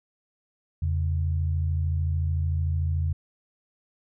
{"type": "tone pair together", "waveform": "sine", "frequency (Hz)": [83.88, 137.4], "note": ["E2", "C#3"], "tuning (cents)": [31, -15], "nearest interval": "major sixth", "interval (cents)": 854, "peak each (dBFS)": [-23, -31], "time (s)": [0.82, 3.13], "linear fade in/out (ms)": 5, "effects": []}